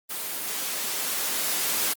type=noise with level ramp; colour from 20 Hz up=white; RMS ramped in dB=-32 to -25 dBFS; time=0.09-1.94 s; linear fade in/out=20 ms; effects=high-pass 200 Hz 12 dB/octave + Opus 24 kbps